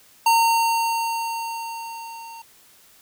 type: tone with level ramp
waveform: square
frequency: 917 Hz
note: A#5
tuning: 29 cents flat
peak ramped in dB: -14 to -38 dBFS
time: 0.26-2.42 s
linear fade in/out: 5 ms
effects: white hiss -53 dBFS RMS until 3.01 s